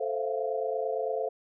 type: chord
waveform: sine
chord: F major seventh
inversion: first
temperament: equal with one note detuned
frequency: 440 / 523.3 / 669.6 / 698.5 Hz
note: A4 / C5 / E5 / F5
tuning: 0 / 0 / +27 / 0 cents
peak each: -32 / -32 / -35 / -36 dBFS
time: 0-1.29 s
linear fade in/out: 10 ms
effects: none